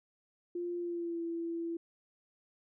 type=tone with pitch glide; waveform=sine; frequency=349.2 to 335.2 Hz; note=F4 to E4; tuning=0 to +29 cents; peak=-34 dBFS; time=0.55-1.77 s; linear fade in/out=5 ms; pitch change=-71 cents; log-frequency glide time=0.78-1.22 s; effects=none